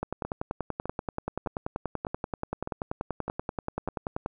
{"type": "two click trains", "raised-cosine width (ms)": 1, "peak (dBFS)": [-16, -19], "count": [45, 7], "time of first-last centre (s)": [[0.03, 4.261], [0.25, 3.886]], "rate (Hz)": [10.4, 1.65], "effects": []}